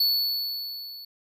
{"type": "tone with level ramp", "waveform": "square", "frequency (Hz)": 4435, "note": "C#8", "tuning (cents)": 0, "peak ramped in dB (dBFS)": [-19, -40], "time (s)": [0, 1.05], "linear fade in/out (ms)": 5, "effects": []}